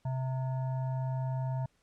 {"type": "tone with frequency modulation", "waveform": "sine", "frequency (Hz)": 130, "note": "C3", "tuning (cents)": -11, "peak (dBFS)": -30, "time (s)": [0.05, 1.66], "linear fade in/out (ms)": 5, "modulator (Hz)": 786, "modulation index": 0.42, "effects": ["pink hiss -72 dBFS RMS until 1.82 s", "low-pass 9000 Hz 12 dB/octave"]}